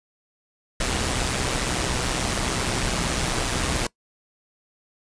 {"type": "noise with amplitude modulation", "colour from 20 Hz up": "pink", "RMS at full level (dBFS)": -22, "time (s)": [0.8, 3.87], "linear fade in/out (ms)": 5, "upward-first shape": "sine", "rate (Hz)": 127, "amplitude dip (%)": 55, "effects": ["noise-tail reverb RT60 0.1 s tail -22 dB re dry", "resampled to 22050 Hz"]}